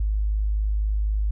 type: tone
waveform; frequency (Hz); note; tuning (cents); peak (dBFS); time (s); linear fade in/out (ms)
sine; 52; G#1; +3; -20; 0-1.31; 5
effects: none